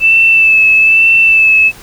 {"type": "tone with vibrato", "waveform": "sine", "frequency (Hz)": 2637, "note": "E7", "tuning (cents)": 0, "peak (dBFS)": -4, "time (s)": [0, 1.72], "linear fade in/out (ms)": 50, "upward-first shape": "sine", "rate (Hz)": 1.1, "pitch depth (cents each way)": 27, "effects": ["pink hiss -35 dBFS RMS until 1.82 s"]}